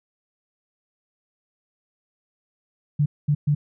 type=tone bursts at uneven times; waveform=sine; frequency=146.8 Hz; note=D3; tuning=in tune; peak=-16 dBFS; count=3; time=2.99-3.06 / 3.28-3.35 / 3.47-3.55 s; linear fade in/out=10 ms; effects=none